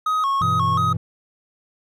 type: tone with vibrato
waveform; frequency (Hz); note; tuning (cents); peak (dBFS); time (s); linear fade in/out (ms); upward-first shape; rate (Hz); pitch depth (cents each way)
triangle; 1174.7; D6; 0; -16; 0.06-0.93; 5; square; 2.8; 120
type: chord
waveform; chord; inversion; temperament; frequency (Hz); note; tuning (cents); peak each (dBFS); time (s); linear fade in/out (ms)
triangle; E minor; first; equal; 98 / 123.47 / 164.81; G2 / B2 / E3; 0 / 0 / 0; -24; 0.41-0.97; 5
effects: none